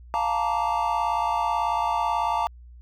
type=chord; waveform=triangle; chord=Bb major seventh; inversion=second; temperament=just; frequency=699.2 / 874.1 / 932.3 / 1165.4 Hz; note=F5 / A5 / Bb5 / D6; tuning=+2 / -12 / 0 / -14 cents; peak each=-27 / -25 / -24 / -28 dBFS; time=0.14-2.47 s; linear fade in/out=0 ms; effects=added 60 Hz sine -43 dBFS peak until 2.81 s